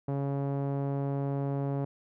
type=tone with low-pass filter; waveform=sawtooth; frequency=139.3 Hz; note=C#3; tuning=9 cents sharp; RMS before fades=-31 dBFS; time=0.08-1.85 s; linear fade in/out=5 ms; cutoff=700 Hz; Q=1.1; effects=none